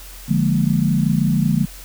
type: chord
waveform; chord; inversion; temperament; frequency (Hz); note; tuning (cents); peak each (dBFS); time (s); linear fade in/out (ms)
sine; Bb dominant seventh; first; equal; 146.83 / 174.61 / 207.7 / 233.1; D3 / F3 / Ab3 / Bb3; 0 / 0 / 0 / 0; -19 / -19 / -20 / -22; 0.28-1.66; 20
effects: added 44 Hz sine -37 dBFS peak until 1.84 s + white hiss -40 dBFS RMS until 1.84 s